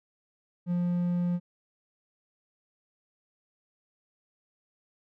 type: tone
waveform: triangle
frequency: 175.8 Hz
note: F3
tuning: 12 cents sharp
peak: -23 dBFS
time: 0.66-1.4 s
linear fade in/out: 50 ms
effects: none